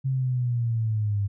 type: linear sweep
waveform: sine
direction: down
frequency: 134.6 to 99 Hz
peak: -22 dBFS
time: 0.04-1.28 s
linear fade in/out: 20 ms
effects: none